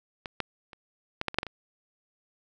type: clicks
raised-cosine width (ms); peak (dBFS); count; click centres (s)
0.3; -19 / -12 / -29 / -13 / -11 / -21 / -6 / -16 / -22; 9; 0.258 / 0.403 / 0.732 / 1.214 / 1.283 / 1.344 / 1.386 / 1.431 / 1.467
effects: none